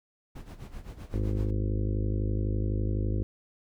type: noise with tremolo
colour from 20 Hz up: brown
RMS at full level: -39 dBFS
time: 0.35-1.51 s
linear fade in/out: 10 ms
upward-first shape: sine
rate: 7.8 Hz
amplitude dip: 75%
type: harmonic tone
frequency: 51.91 Hz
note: G#1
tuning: in tune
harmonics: 1 / 2 / 4 / 5 / 6 / 7 / 8 / 9 / 10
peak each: -29 / -29 / -38 / -42 / -39 / -40 / -45 / -48 / -46 dBFS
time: 1.14-3.23 s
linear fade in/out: 0 ms
effects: none